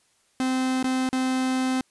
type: tone with dropouts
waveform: 45% pulse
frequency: 258.9 Hz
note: C4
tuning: 18 cents flat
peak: -22 dBFS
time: 0.4-1.81 s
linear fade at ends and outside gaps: 1 ms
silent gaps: 0.828-0.842 / 1.09-1.129 s
effects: white hiss -65 dBFS RMS until 1.9 s + resampled to 24000 Hz